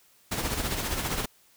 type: noise with tremolo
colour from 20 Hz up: pink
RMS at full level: -28 dBFS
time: 0.31-1.26 s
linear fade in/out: 10 ms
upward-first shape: sine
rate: 15 Hz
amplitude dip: 50%
effects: white hiss -61 dBFS RMS until 1.56 s